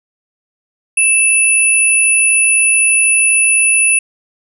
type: tone pair together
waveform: sine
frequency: 2637 / 9956 Hz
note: E7 / D#9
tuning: 0 / 0 cents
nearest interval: octave + major seventh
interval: 2300 cents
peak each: -11 dBFS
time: 0.97-3.99 s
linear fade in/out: 5 ms
effects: none